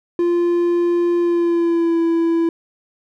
triangle tone with pitch glide, 346.7 to 333 Hz, F4 to E4, -13 to +18 cents, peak -12 dBFS, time 0.19-2.49 s, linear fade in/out 2 ms, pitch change -69 cents, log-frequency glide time 1.19-2 s, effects none

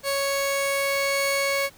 sawtooth tone pair together, 554.4 / 2218 Hz, C#5 / C#7, 0 / 0 cents, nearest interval 2 octaves, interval 2400 cents, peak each -20 / -24 dBFS, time 0.03-1.7 s, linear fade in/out 50 ms, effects pink hiss -52 dBFS RMS until 1.77 s

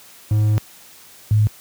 triangle / sine tone pair in turn, 106.5 / 106.5 Hz, G#2 / G#2, +44 / +44 cents, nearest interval unison, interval 0 cents, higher neither, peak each -11 dBFS, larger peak neither, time 0.31-0.58 / 1.31-1.47 s, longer first, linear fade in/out 0 ms, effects white hiss -45 dBFS RMS until 1.6 s + high-pass 60 Hz 12 dB/octave

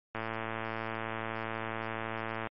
click train, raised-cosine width 0.5 ms, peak -20 dBFS, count 261, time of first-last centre 0.15-2.471 s, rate 112 Hz, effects MP3 32 kbps

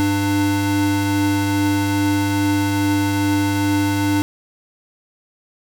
square tone pair together, 100.1 / 297.9 Hz, G2 / D4, +37 / +25 cents, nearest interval octave + perfect fifth, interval 1888 cents, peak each -22 / -18 dBFS, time 0-4.22 s, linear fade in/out 0 ms, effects none

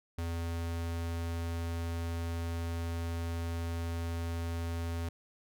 square tone, 84 Hz, E2, 33 cents sharp, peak -34 dBFS, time 0.18-5.09 s, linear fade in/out 5 ms, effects none

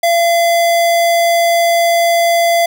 square tone, 681 Hz, F5, 44 cents flat, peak -10 dBFS, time 0.03-2.66 s, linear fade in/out 5 ms, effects none

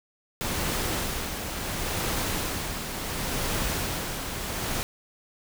pink noise with tremolo, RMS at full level -28 dBFS, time 0.41-4.83 s, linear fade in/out 0 ms, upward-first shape sine, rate 0.71 Hz, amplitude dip 45%, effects none

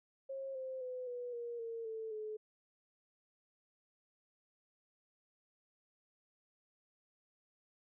sine tone with pitch steps, 539 / 521.8 / 505.2 / 489.2 / 473.6 / 458.5 / 443.9 / 429.8 Hz, C#5 / C5 / B4 / B4 / A#4 / A#4 / A4 / A4, -49 / -5 / +39 / -16 / +27 / -29 / +15 / -41 cents, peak -40 dBFS, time 0.29-2.37 s, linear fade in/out 10 ms, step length 260 ms, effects none

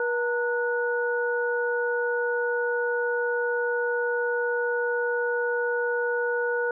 sine tone cluster, 480.8 / 913 / 1465 Hz, B4 / A#5 / F#6, -46 / -36 / -18 cents, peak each -25 / -34 / -28 dBFS, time 0-6.71 s, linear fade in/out 2 ms, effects none

